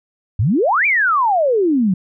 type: exponential two-way sweep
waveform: sine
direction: up then down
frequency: 88.3 to 2437 to 175.5 Hz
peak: -12 dBFS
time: 0.39-1.94 s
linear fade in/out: 5 ms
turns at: 0.86 s
effects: none